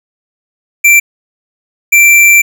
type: tone pair in turn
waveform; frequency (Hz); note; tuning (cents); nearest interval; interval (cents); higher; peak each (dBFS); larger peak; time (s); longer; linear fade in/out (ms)
square; 2349 / 2349; D7 / D7; 0 / 0; unison; 0; neither; -3; neither; 0.84-1 / 1.92-2.42; second; 10
effects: none